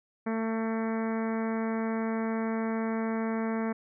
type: harmonic tone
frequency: 223.9 Hz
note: A3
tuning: 30 cents sharp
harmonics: 1 / 2 / 3 / 4 / 5 / 6 / 7 / 8 / 9 / 10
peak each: -29 / -35 / -39 / -41 / -43 / -45 / -46 / -47 / -48 / -49 dBFS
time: 0.26-3.73 s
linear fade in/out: 10 ms
effects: none